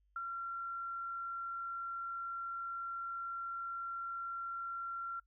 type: tone with ADSR envelope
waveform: sine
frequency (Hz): 1369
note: F6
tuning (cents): -35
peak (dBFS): -36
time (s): 0.16-5.2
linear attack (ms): 3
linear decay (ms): 34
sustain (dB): -2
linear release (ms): 8
effects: noise-tail reverb RT60 0.1 s tail -24 dB re dry + added 50 Hz sine -70 dBFS peak until 5.26 s